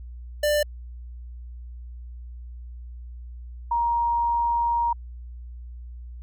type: tone pair in turn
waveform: square / sine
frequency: 593 / 941.3 Hz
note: D5 / A#5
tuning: +17 / +17 cents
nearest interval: minor sixth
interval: 800 cents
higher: second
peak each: -20 dBFS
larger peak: neither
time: 0.43-0.63 / 3.71-4.93 s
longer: second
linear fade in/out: 5 ms
effects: added 60 Hz sine -36 dBFS peak until 6.22 s